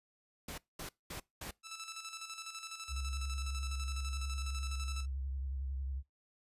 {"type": "noise bursts", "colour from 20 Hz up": "pink", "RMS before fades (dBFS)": -44, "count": 4, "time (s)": [0.48, 1.51], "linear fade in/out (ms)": 5, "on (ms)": 100, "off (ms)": 210}
{"type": "tone with tremolo", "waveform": "10% pulse", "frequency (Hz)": 1318.5, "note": "E6", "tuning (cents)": 0, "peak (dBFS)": -34, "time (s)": [1.63, 5.06], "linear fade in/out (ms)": 50, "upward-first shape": "square", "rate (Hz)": 12, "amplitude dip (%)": 55}
{"type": "tone with vibrato", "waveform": "sine", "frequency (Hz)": 67, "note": "C2", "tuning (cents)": 42, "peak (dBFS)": -36, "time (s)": [2.88, 6.03], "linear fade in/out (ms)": 50, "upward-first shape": "sine", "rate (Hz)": 11, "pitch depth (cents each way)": 63}
{"effects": ["noise-tail reverb RT60 0.2 s tail -23 dB re dry", "resampled to 32000 Hz"]}